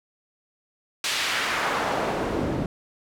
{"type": "noise with band-pass filter sweep", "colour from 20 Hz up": "pink", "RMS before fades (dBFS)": -26, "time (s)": [1.04, 2.66], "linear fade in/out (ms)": 2, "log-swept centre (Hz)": [3800, 210], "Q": 0.96, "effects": []}